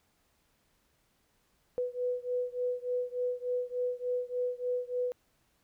sine beating tone pair, 493.9 / 497.3 Hz, B4 / B4, 0 / +12 cents, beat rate 3.4 Hz, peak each -33 / -34 dBFS, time 1.78-5.12 s, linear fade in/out 0 ms, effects pink hiss -72 dBFS RMS until 5.63 s

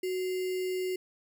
sine tone with sample-and-hold, 370 Hz, F#4, in tune, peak -29 dBFS, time 0.03-0.96 s, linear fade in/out 5 ms, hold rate 2450 Hz, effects none

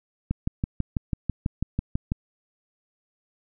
click train, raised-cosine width 5 ms, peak -12 dBFS, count 12, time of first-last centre 0.31-2.119 s, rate 6.08 Hz, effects none

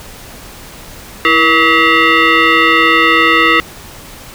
sine tone with frequency modulation, 329.6 Hz, E4, in tune, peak -6 dBFS, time 1.25-3.6 s, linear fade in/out 0 ms, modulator 807 Hz, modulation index 3.2, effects pink hiss -33 dBFS RMS until 4.34 s

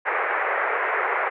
white band-pass noise, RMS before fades -24 dBFS, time 0.05-1.3 s, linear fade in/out 20 ms, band 400 to 2100 Hz, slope 48 dB/octave, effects none

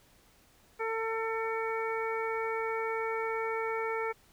harmonic tone, 448.5 Hz, A4, 33 cents sharp, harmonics 1 / 2 / 3 / 4 / 5, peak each -33 / -37 / -38 / -43 / -39 dBFS, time 0.79-4.13 s, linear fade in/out 20 ms, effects pink hiss -63 dBFS RMS until 4.32 s

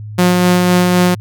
sawtooth tone with tremolo, 179.2 Hz, F3, 45 cents sharp, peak -4 dBFS, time 0.18-1.15 s, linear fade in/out 10 ms, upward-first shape sine, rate 3.9 Hz, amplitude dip 25%, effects added 106 Hz sine -25 dBFS peak until 1.2 s

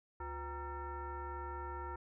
sine tone with frequency modulation, 501 Hz, B4, 25 cents sharp, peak -40 dBFS, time 0.2-1.96 s, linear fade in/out 5 ms, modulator 429 Hz, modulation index 2.1, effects none

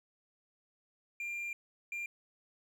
triangle tone bursts at uneven times, 2389 Hz, D7, 29 cents sharp, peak -35 dBFS, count 2, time 1.2-1.53 / 1.92-2.06 s, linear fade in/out 2 ms, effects none

